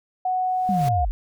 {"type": "tone with pitch glide", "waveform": "sine", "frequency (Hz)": [740, 714.4], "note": ["F#5", "F5"], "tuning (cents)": [0, 39], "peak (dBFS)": -20, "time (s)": [0.25, 1.05], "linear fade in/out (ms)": 5, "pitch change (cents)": -61, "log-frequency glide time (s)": [0.66, 0.83]}
{"type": "noise with exponential growth", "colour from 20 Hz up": "pink", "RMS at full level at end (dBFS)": -33, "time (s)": [0.43, 0.89], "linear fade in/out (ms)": 5, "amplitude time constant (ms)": 100}
{"type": "linear sweep", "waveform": "sine", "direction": "down", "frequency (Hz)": [207.7, 33.9], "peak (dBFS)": -21, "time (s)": [0.69, 1.11], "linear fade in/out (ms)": 0}
{"effects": []}